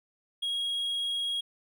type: tone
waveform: triangle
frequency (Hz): 3292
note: G#7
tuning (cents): -16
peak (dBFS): -27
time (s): 0.42-1.41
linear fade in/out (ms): 10
effects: none